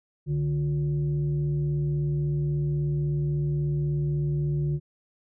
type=tone with frequency modulation; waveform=sine; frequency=146.83 Hz; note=D3; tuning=in tune; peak=-23 dBFS; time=0.26-4.8 s; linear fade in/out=50 ms; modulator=210 Hz; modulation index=0.43; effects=none